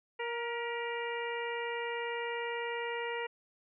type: harmonic tone with a mistuned harmonic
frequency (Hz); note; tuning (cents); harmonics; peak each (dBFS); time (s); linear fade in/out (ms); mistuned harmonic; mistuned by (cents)
469.8; A#4; +13; 1 / 2 / 3 / 4 / 5 / 6; -37 / -40 / -46 / -41 / -44 / -46; 0.19-3.27; 10; 4; +37
effects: none